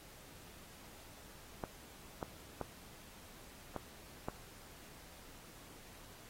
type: clicks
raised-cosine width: 1 ms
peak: -24 dBFS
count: 5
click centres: 1.638 / 2.228 / 2.613 / 3.763 / 4.285 s
effects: pink hiss -57 dBFS RMS until 6.29 s + AAC 48 kbps